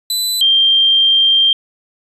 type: tone pair in turn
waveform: sawtooth / sine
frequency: 4000 / 3175 Hz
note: B7 / G7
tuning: +21 / +21 cents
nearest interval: major third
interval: 400 cents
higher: first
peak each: -12 / -8 dBFS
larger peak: second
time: 0.1-0.41 / 0.41-1.53 s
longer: second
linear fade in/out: 2 ms
effects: resampled to 32000 Hz